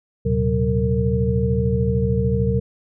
sine tone cluster, 76.1 / 116.6 / 130 / 187.6 / 459.3 Hz, D#2 / A#2 / C3 / F#3 / A#4, -38 / +1 / -11 / +24 / -26 cents, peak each -23 dBFS, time 0.25-2.6 s, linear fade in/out 10 ms, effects none

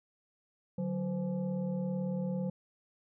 sine tone with frequency modulation, 185 Hz, F#3, in tune, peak -31 dBFS, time 0.78-2.5 s, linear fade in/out 5 ms, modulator 332 Hz, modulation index 0.8, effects none

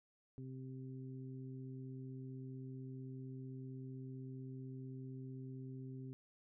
harmonic tone, 130.81 Hz, C3, in tune, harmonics 1 / 2 / 3, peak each -47 / -51 / -57 dBFS, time 0.38-6.13 s, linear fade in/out 0 ms, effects none

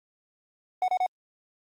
triangle tone bursts, 738 Hz, F#5, 5 cents flat, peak -20 dBFS, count 3, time 0.82-1.063 s, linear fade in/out 2 ms, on 61 ms, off 30 ms, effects Opus 24 kbps

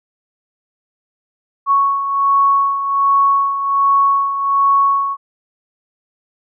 sine beating tone pair, 1108.7 / 1110 Hz, C#6 / C#6, 0 / +2 cents, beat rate 1.3 Hz, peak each -12 / -19 dBFS, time 1.66-5.17 s, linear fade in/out 50 ms, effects none

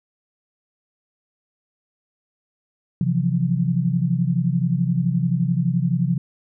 sine tone cluster, 132.7 / 168.2 / 179.8 Hz, C3 / E3 / F#3, +25 / +35 / -49 cents, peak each -22 / -21 / -23 dBFS, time 3.01-6.18 s, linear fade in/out 2 ms, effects none

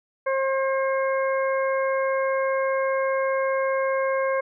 harmonic tone, 535 Hz, C5, 38 cents sharp, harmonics 1 / 2 / 3 / 4, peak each -22 / -28 / -32 / -34 dBFS, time 0.26-4.41 s, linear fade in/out 10 ms, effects none

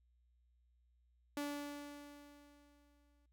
sawtooth tone with exponential decay, 289.3 Hz, D4, 26 cents flat, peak -34 dBFS, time 1.37-3.26 s, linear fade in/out 2 ms, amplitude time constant 410 ms, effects added 60 Hz sine -70 dBFS peak until 3.32 s

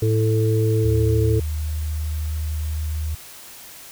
harmonic tone, 110 Hz, A2, in tune, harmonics 1 / 3 / 4, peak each -17 / -26 / -22 dBFS, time 0.02-1.4 s, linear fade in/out 5 ms
sine tone with pitch glide, 76.6 to 77.04 Hz, D#2 to D#2, -27 to -17 cents, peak -22 dBFS, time 0.84-3.15 s, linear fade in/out 5 ms, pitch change +10 cents, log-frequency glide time 1.44-3.01 s
effects white hiss -41 dBFS RMS until 3.91 s

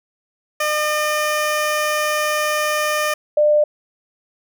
15% pulse / sine tone pair in turn, 605 / 598.1 Hz, D#5 / D5, -49 / +31 cents, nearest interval unison, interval 20 cents, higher first, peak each -11 dBFS, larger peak neither, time 0.6-3.14 / 3.37-3.64 s, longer first, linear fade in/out 5 ms, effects none

